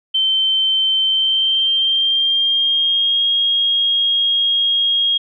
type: tone with pitch glide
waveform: sine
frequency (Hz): 3100 to 3265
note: G7 to G#7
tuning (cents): -20 to -30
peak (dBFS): -13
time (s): 0.14-5.18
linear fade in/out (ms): 10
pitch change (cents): +90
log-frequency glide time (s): 1.04-3.25
effects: none